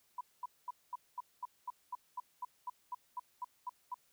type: tone bursts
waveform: sine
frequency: 987.8 Hz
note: B5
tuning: in tune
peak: -37 dBFS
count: 16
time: 0.18-3.944 s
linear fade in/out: 5 ms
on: 29 ms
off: 220 ms
effects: white hiss -72 dBFS RMS until 4.12 s